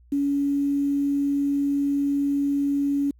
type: tone with quantisation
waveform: sine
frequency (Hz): 282.3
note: C#4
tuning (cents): +32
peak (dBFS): -20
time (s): 0.12-3.11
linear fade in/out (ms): 5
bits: 8
effects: added 60 Hz sine -51 dBFS peak until 3.19 s + AAC 64 kbps